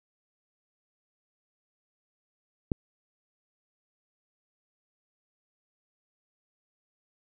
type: click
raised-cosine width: 3 ms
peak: -13 dBFS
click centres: 2.718 s
effects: none